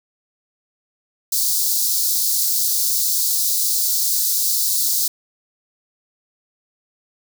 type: high-pass noise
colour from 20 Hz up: white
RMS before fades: -19 dBFS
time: 1.32-5.08 s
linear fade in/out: 5 ms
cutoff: 4100 Hz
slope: 48 dB/octave
effects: none